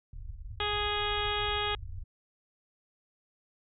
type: low-pass noise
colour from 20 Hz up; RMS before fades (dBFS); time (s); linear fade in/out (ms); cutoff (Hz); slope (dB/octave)
pink; -41; 0.13-2.04; 5; 110; 96
type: harmonic tone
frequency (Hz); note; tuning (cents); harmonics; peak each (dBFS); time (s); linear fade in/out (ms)
415.3; G#4; 0; 1 / 2 / 3 / 4 / 5 / 6 / 7 / 8 / 9; -36 / -36 / -36 / -39 / -41 / -40 / -40 / -35 / -41; 0.6-1.75; 2
effects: none